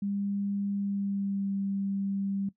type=tone with pitch glide; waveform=sine; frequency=200.4 to 196.96 Hz; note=G3 to G3; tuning=+38 to +8 cents; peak=-28 dBFS; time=0.02-2.49 s; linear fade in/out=5 ms; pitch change=-30 cents; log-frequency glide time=0.73-1.51 s; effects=noise-tail reverb RT60 0.1 s tail -17 dB re dry